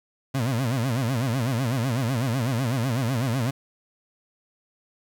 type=tone with vibrato; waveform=30% pulse; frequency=124 Hz; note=B2; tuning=7 cents sharp; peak=-20 dBFS; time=0.34-3.51 s; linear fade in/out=10 ms; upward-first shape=sine; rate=8 Hz; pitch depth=190 cents each way; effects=9-bit